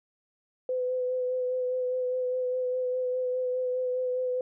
sine tone with vibrato, 505 Hz, B4, 39 cents sharp, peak -26 dBFS, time 0.69-4.41 s, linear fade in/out 2 ms, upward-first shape sine, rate 4.9 Hz, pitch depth 19 cents each way, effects none

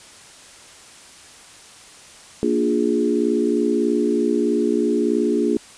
sine chord, Bb dominant seventh, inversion none, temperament equal with one note detuned, 233.1 / 293.7 / 352.1 / 415.3 Hz, Bb3 / D4 / F4 / Ab4, 0 / 0 / +14 / 0 cents, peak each -22 dBFS, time 2.43-5.57 s, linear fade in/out 0 ms, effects white hiss -44 dBFS RMS until 5.77 s + resampled to 22050 Hz

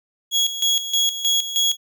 30% pulse tone with tremolo, 3329 Hz, G#7, 3 cents sharp, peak -13 dBFS, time 0.31-1.77 s, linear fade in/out 50 ms, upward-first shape square, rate 3.2 Hz, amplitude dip 70%, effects none

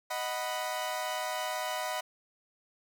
sawtooth chord, B major, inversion first, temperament equal, 622.3 / 740 / 987.8 Hz, D#5 / F#5 / B5, 0 / 0 / 0 cents, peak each -33 dBFS, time 0.1-2.01 s, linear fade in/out 10 ms, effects none

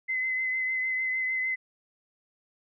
sine tone with vibrato, 2044 Hz, C7, 41 cents flat, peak -26 dBFS, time 0.08-1.56 s, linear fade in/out 20 ms, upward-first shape triangle, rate 6.6 Hz, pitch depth 25 cents each way, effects none

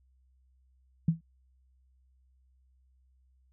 sine tone with exponential decay, 163.9 Hz, E3, 10 cents flat, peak -18 dBFS, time 1.08-1.21 s, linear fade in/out 5 ms, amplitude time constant 27 ms, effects added 64 Hz sine -63 dBFS peak until 3.52 s

